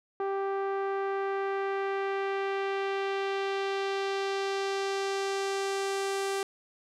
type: tone with low-pass filter sweep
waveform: sawtooth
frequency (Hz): 392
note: G4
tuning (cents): 0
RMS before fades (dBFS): -31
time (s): 0.2-6.43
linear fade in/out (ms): 2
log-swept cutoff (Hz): 1100 to 9700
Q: 1.1
effects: none